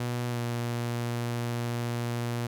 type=tone with pitch glide; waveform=sawtooth; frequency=121.3 to 119.08 Hz; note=B2 to A#2; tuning=-31 to +37 cents; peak=-25 dBFS; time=0-2.47 s; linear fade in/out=5 ms; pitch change=-32 cents; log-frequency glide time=0.3-0.4 s; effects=none